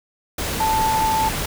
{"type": "tone in noise", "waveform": "sine", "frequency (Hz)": 880, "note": "A5", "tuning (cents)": 0, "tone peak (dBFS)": -17, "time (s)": [0.6, 1.29], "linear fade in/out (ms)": 5, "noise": "pink", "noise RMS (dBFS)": -25, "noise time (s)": [0.38, 1.46], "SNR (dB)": 5, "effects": []}